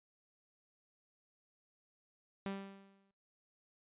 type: tone with exponential decay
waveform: sawtooth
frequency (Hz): 196.1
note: G3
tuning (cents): +1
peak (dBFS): -33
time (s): 2.46-3.11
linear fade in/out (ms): 0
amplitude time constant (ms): 140
effects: noise-tail reverb RT60 0.4 s tail -22 dB re dry + resampled to 8000 Hz